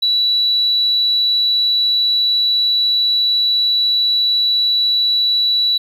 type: tone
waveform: triangle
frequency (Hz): 3937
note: B7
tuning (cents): -6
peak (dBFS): -9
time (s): 0.02-5.78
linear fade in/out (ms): 10
effects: tanh soft clip ceiling -10 dBFS